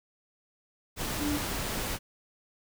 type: tone in noise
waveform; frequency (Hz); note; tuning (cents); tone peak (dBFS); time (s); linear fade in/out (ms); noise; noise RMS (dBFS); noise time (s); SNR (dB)
sine; 293.7; D4; 0; -28; 1.18-1.4; 50; pink; -33; 0.96-1.99; +2
effects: none